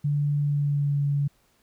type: tone with pitch glide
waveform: sine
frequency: 145.4 to 142.65 Hz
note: D3 to C#3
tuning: -17 to +50 cents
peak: -21 dBFS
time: 0.04-1.28 s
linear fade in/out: 10 ms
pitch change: -33 cents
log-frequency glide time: 0.38-1.01 s
effects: pink hiss -65 dBFS RMS until 1.62 s